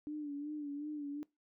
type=tone with vibrato; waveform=sine; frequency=293.5 Hz; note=D4; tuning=1 cent flat; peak=-38 dBFS; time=0.07-1.23 s; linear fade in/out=0 ms; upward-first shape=sine; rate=2.7 Hz; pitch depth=56 cents each way; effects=noise-tail reverb RT60 0.2 s tail -22 dB re dry